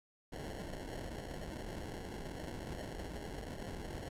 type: noise with sample-and-hold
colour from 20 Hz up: pink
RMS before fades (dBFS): -44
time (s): 0.32-4.09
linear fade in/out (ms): 5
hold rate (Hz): 1225
effects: low-pass 12000 Hz 12 dB/octave